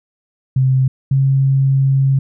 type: tone pair in turn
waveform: sine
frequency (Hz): 131.2 / 135.51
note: C3 / C#3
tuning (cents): +5 / -39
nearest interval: minor second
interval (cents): 56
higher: second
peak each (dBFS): -10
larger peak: neither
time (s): 0.56-0.88 / 1.11-2.19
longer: second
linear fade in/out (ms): 5
effects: none